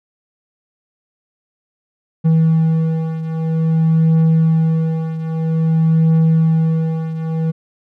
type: beating tone pair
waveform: triangle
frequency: 161.3 / 161.81 Hz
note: E3 / E3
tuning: -37 / -32 cents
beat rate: 0.51 Hz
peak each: -11 / -16 dBFS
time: 2.24-7.52 s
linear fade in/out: 20 ms
effects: none